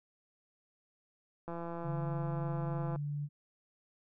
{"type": "click train", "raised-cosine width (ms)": 1, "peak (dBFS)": -28, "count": 251, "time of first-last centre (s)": [1.48, 2.959], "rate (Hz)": 169}
{"type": "tone with pitch glide", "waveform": "sine", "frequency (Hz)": [146.5, 145.66], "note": ["D3", "D3"], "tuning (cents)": [-4, -14], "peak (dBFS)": -34, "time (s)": [1.83, 3.29], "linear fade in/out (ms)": 50, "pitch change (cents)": -10, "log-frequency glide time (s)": [1.97, 2.19]}
{"effects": []}